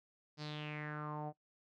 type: tone with low-pass filter sweep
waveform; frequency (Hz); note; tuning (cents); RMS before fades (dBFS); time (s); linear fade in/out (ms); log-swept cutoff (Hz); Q
sawtooth; 150.6; D3; +44; -43; 0.37-1.33; 50; 5000 to 680; 5
effects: noise-tail reverb RT60 0.1 s tail -19 dB re dry